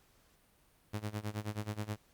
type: tone with tremolo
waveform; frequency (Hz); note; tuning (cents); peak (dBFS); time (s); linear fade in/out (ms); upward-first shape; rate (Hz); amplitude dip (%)
sawtooth; 105.7; G#2; +31; -30; 0.93-1.97; 10; sine; 9.4; 90
effects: pink hiss -68 dBFS RMS until 2.13 s + Opus 48 kbps